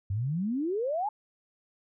sine exponential sweep, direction up, 92.5 to 874 Hz, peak -27 dBFS, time 0.1-1.09 s, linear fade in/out 5 ms, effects none

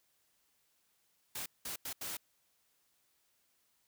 white noise bursts at uneven times, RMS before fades -41 dBFS, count 4, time 1.35-1.46 / 1.65-1.76 / 1.85-1.93 / 2.01-2.17 s, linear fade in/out 5 ms, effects white hiss -75 dBFS RMS until 3.87 s

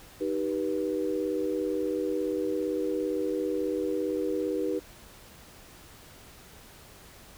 sine chord, Eb augmented, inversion none, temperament just, 311.1 / 388.9 / 486.1 Hz, Eb4 / G4 / B4, 0 / -14 / -28 cents, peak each -31 dBFS, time 0.2-4.8 s, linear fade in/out 20 ms, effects pink hiss -51 dBFS RMS until 7.37 s

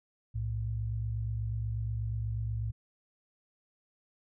sine tone pair together, 61.74 / 110 Hz, B1 / A2, 0 / 0 cents, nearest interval minor seventh, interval 1000 cents, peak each -36 / -32 dBFS, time 0.34-2.72 s, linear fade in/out 20 ms, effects none

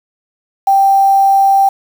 sine tone with quantisation, 784 Hz, G5, in tune, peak -6 dBFS, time 0.67-1.69 s, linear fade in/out 5 ms, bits 5, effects none

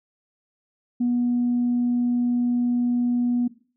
sine tone, 243 Hz, B3, 28 cents flat, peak -18 dBFS, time 1-3.48 s, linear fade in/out 10 ms, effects noise-tail reverb RT60 0.4 s tail -17 dB re dry + tanh soft clip ceiling -15 dBFS

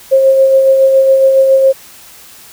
sine tone with tremolo, 535 Hz, C5, 38 cents sharp, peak -3 dBFS, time 0.11-1.73 s, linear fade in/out 20 ms, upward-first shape sine, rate 7.2 Hz, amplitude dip 35%, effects white hiss -37 dBFS RMS until 2.52 s

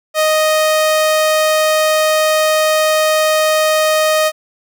sawtooth tone, 622.3 Hz, D#5, in tune, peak -7 dBFS, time 0.14-4.32 s, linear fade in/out 50 ms, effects none

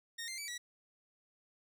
15% pulse tone with pitch steps, 1849 / 2090 / 2299 / 1935 Hz, A#6 / C7 / D7 / B6, -15 / -2 / -37 / -36 cents, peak -34 dBFS, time 0.18-0.58 s, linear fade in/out 10 ms, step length 100 ms, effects none

